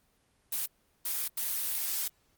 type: noise bursts at uneven times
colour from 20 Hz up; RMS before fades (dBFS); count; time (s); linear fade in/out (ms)
blue; -32; 3; 0.52-0.66 / 1.05-1.28 / 1.37-2.08; 5
effects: pink hiss -70 dBFS RMS until 2.37 s + Opus 24 kbps